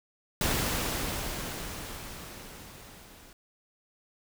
pink noise with level ramp, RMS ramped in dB -27 to -53 dBFS, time 0.41-3.33 s, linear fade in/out 2 ms, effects none

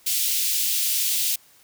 white high-pass noise, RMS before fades -23 dBFS, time 0.06-1.36 s, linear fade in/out 10 ms, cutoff 2700 Hz, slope 24 dB/octave, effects white hiss -55 dBFS RMS until 1.63 s

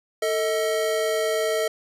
square tone pair together, 444.2 / 634 Hz, A4 / D#5, +16 / +32 cents, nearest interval tritone, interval 616 cents, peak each -25 dBFS, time 0.22-1.68 s, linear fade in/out 5 ms, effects resampled to 32000 Hz + 10-bit

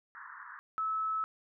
white band-pass noise, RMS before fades -48 dBFS, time 0.15-0.59 s, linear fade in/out 0 ms, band 950 to 1800 Hz, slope 96 dB/octave
sine tone, 1300 Hz, E6, 24 cents flat, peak -30 dBFS, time 0.78-1.24 s, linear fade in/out 0 ms
effects none

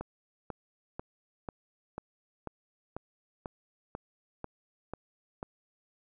click train, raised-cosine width 1 ms, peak -23 dBFS, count 12, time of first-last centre 0.01-5.429 s, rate 2.03 Hz, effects none

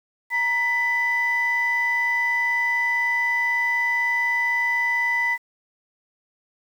sine tone pair together, 939.6 / 1991 Hz, A#5 / B6, +13 / +14 cents, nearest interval octave + minor second, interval 1301 cents, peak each -26 / -19 dBFS, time 0.3-5.38 s, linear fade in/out 50 ms, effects tanh soft clip ceiling -14 dBFS + 8-bit

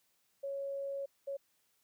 sine tone bursts at uneven times, 554 Hz, C#5, 1 cent flat, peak -36 dBFS, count 2, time 0.43-1.06 / 1.27-1.37 s, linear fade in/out 10 ms, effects white hiss -75 dBFS RMS until 1.83 s + high-pass 60 Hz 12 dB/octave

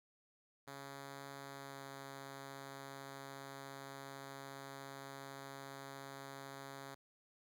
5% pulse tone with pitch glide, 138.59 to 137.39 Hz, C#3 to C#3, 0 to -15 cents, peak -37 dBFS, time 0.67-6.95 s, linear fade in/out 10 ms, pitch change -15 cents, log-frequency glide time 1.53-1.83 s, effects none

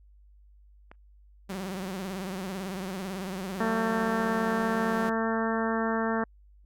clicks, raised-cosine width 0.5 ms, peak -31 dBFS, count 3, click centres 0.915 / 1.535 / 2.903 s
sawtooth tone with vibrato, 189.2 Hz, F#3, 39 cents sharp, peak -29 dBFS, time 1.49-5.1 s, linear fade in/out 10 ms, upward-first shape triangle, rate 18 Hz, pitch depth 120 cents each way
harmonic tone, 224.7 Hz, A3, 37 cents sharp, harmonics 1 / 2 / 3 / 4 / 5 / 6 / 7 / 8, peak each -29 / -32 / -34 / -35 / -36 / -37 / -37 / -38 dBFS, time 3.6-6.24 s, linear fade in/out 5 ms
effects added 50 Hz sine -53 dBFS peak until 6.65 s + Opus 48 kbps

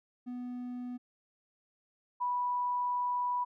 triangle / sine tone pair in turn, 246.9 / 983 Hz, B3 / B5, 0 / -8 cents, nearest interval 2 octaves, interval 2392 cents, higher second, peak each -35 / -29 dBFS, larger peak second, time 0.26-0.98 / 2.2-3.45 s, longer second, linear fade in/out 20 ms, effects none

